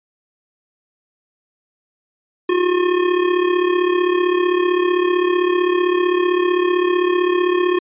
square tone with amplitude modulation, 358.9 Hz, F4, 47 cents sharp, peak -12 dBFS, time 2.49-7.79 s, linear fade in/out 5 ms, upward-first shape sine, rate 35.6 Hz, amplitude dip 65%, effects resampled to 8000 Hz

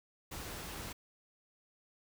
pink noise, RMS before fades -44 dBFS, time 0.31-0.93 s, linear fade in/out 10 ms, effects none

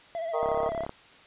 triangle tone with vibrato, 664 Hz, E5, 12 cents sharp, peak -28 dBFS, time 0.15-0.85 s, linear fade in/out 0 ms, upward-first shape sine, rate 15 Hz, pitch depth 52 cents each way
harmonic tone, 155.56 Hz, D#3, in tune, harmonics 3 / 4 / 5 / 6 / 7 / 8, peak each -30 / -32 / -34 / -36 / -37 / -38 dBFS, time 0.33-0.7 s, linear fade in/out 20 ms
click train, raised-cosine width 1 ms, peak -21 dBFS, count 17, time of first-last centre 0.43-0.894 s, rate 34.5 Hz
effects white hiss -53 dBFS RMS until 1.26 s + resampled to 8000 Hz

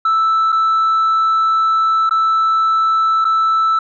sine tone with dropouts, 1318.5 Hz, E6, in tune, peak -9 dBFS, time 0.05-3.79 s, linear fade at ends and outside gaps 5 ms, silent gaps 0.521-0.525 / 2.094-2.109 / 3.245-3.25 s, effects tanh soft clip ceiling -10 dBFS

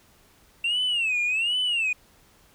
sine tone with vibrato, 2700 Hz, E7, 41 cents sharp, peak -20 dBFS, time 0.64-1.93 s, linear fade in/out 5 ms, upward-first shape sine, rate 1.3 Hz, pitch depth 190 cents each way, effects tanh soft clip ceiling -20 dBFS + pink hiss -58 dBFS RMS until 2.54 s

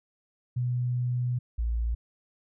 sine tone pair in turn, 123.47 / 57.45 Hz, B2 / A#1, 0 / -25 cents, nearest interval octave + minor second, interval 1325 cents, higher first, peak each -25 dBFS, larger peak neither, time 0.56-1.39 / 1.58-1.95 s, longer first, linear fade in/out 10 ms, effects none

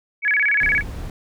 sine tone with vibrato, 1952 Hz, B6, 21 cents flat, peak -15 dBFS, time 0.22-0.83 s, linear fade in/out 50 ms, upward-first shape square, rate 17 Hz, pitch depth 250 cents each way
brown noise, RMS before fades -30 dBFS, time 0.61-1.1 s, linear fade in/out 2 ms
effects none

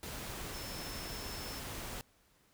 sine tone in noise, 5290 Hz, E8, 5 cents sharp, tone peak -48 dBFS, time 0.54-1.59 s, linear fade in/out 0 ms, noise pink, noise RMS -43 dBFS, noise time 0.03-2.01 s, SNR -8 dB, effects pink hiss -69 dBFS RMS until 2.53 s

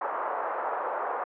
white band-pass noise, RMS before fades -31 dBFS, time 0.01-1.24 s, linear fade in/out 5 ms, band 500 to 1200 Hz, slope 24 dB/octave, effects low-pass 2000 Hz 12 dB/octave

